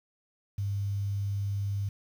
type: tone with quantisation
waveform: sine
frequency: 100 Hz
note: G2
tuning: 35 cents sharp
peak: -28 dBFS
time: 0.58-1.89 s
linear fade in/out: 5 ms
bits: 9
effects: none